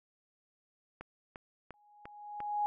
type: click train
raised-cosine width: 0.5 ms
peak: -29 dBFS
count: 5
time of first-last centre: 1.01-2.404 s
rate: 2.87 Hz
type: tone with exponential growth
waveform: sine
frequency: 830.6 Hz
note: G#5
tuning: in tune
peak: -27 dBFS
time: 1.74-2.66 s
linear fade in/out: 0 ms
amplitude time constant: 200 ms
effects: none